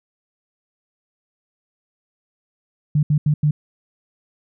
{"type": "tone bursts at uneven times", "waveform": "sine", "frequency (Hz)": 149.7, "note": "D3", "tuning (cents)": 33, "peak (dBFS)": -13, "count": 4, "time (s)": [[2.95, 3.03], [3.1, 3.18], [3.26, 3.34], [3.43, 3.51]], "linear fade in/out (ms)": 5, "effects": []}